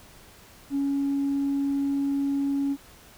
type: tone with tanh clipping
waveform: triangle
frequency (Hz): 278.8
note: C#4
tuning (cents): +10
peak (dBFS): -23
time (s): 0.7-2.77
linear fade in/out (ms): 50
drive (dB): 5
effects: pink hiss -51 dBFS RMS until 3.17 s